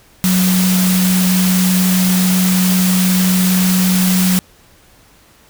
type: tone in noise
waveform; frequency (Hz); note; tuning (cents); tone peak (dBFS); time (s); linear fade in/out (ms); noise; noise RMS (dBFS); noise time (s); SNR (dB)
sine; 184.5; F#3; -5; -11; 0.24-4.39; 0; white; -19; 0.24-4.39; +5
effects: pink hiss -48 dBFS RMS until 5.49 s